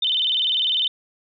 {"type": "tone with vibrato", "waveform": "sine", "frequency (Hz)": 3322, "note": "G#7", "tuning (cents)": 0, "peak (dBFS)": -18, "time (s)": [0.02, 0.88], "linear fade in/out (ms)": 5, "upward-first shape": "square", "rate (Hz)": 20, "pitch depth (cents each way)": 150, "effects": []}